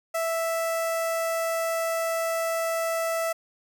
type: tone with notch filter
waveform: sawtooth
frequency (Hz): 659.3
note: E5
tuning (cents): 0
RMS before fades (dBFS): -27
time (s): 0.14-3.33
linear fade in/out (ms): 10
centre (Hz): 3700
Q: 1.3
effects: none

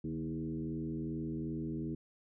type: tone with frequency modulation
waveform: sine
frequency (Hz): 235.9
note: A#3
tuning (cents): +21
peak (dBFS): -35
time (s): 0.04-1.95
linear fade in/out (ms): 5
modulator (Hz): 82.6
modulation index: 1.5
effects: none

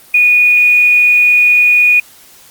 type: tone with quantisation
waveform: sine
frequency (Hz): 2461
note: D#7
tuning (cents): -20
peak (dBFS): -5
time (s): 0.14-2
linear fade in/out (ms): 5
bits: 5
effects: white hiss -41 dBFS RMS until 2.5 s + Opus 32 kbps

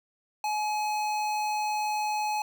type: tone with notch filter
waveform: square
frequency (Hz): 847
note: G#5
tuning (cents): +34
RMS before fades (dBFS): -29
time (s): 0.44-2.42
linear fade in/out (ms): 2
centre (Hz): 11000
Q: 1.3
effects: none

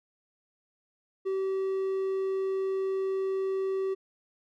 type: tone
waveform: triangle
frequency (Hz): 384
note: G4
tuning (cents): -36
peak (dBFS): -25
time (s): 1.25-3.95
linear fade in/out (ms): 20
effects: none

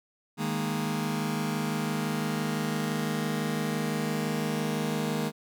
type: chord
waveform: sawtooth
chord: D# suspended fourth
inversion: none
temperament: just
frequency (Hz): 155.56 / 207.4 / 233.3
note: D#3 / G#3 / A#3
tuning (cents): 0 / -2 / +2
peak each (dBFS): -28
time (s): 0.37-5.32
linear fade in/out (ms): 50
effects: none

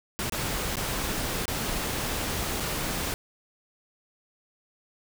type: noise with dropouts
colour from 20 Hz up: pink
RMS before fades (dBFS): -30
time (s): 0.19-3.14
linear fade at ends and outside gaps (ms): 0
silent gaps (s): 0.297-0.322 / 0.756-0.769 / 1.455-1.48 / 2.6-2.604
effects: none

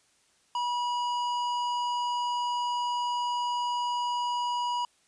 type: tone with hard clipping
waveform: sine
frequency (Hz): 970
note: B5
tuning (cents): -31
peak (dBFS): -29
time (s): 0.55-4.85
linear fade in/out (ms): 2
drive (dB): 11
effects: white hiss -66 dBFS RMS until 5.07 s + resampled to 22050 Hz

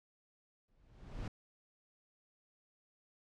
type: noise with exponential growth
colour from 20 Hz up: brown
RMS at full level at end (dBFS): -37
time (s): 0.68-1.28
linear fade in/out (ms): 5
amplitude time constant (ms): 130
effects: low-pass 6000 Hz 12 dB/octave

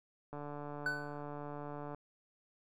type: click train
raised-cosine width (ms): 1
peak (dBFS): -31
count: 237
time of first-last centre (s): 0.33-1.946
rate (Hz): 146
type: tone with exponential decay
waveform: triangle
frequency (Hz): 1500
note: F#6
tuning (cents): +23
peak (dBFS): -28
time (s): 0.86-1.23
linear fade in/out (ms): 2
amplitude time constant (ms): 80
effects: none

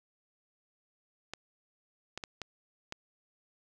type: clicks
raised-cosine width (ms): 0.2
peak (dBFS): -21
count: 5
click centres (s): 1.336 / 2.176 / 2.238 / 2.417 / 2.924
effects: none

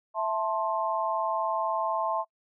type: chord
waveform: sine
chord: A minor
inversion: second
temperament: just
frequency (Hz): 660 / 880 / 1056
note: E5 / A5 / C6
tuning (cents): +2 / 0 / +16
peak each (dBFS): -30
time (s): 0.14-2.25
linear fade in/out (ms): 50
effects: noise-tail reverb RT60 0.1 s tail -26 dB re dry

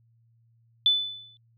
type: tone with exponential decay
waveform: sine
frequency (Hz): 3499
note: A7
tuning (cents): -10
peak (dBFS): -15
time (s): 0.86-1.37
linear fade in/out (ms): 1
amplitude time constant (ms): 110
effects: added 115 Hz sine -60 dBFS peak until 1.57 s

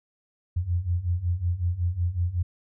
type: beating tone pair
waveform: sine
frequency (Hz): 84.7 / 90.1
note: E2 / F#2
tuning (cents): +48 / -45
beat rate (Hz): 5.4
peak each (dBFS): -28 / -25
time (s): 0.56-2.43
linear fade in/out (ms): 10
effects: none

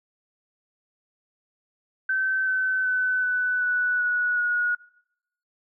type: tone with pitch steps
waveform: sine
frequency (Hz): 1539 / 1524 / 1509.1 / 1494.3 / 1479.7 / 1465.3 / 1450.9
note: G6 / G6 / F#6 / F#6 / F#6 / F#6 / F#6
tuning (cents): -32 / -49 / +34 / +17 / 0 / -17 / -34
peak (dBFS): -21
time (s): 2.09-4.75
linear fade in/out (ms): 5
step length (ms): 380
effects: noise-tail reverb RT60 0.8 s tail -22 dB re dry

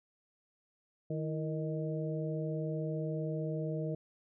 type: harmonic tone with a mistuned harmonic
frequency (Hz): 155.56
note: D#3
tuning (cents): 0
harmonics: 1 / 2 / 3 / 4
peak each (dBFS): -35 / -41 / -40 / -42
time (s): 1.1-3.95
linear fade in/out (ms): 5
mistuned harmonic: 2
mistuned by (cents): +83
effects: none

